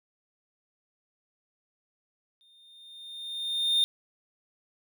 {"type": "tone with exponential growth", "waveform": "triangle", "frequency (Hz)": 3639, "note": "A#7", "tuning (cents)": -42, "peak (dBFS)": -18, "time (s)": [2.41, 3.84], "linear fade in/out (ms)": 0, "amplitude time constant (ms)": 310, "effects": []}